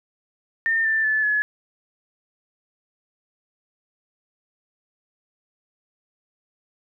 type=tone with pitch steps; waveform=sine; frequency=1812 / 1774.7 / 1738.2 / 1702.4 Hz; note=A#6 / A6 / A6 / G#6; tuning=-50 / +14 / -22 / +42 cents; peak=-18 dBFS; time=0.66-1.42 s; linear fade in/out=0 ms; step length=190 ms; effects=none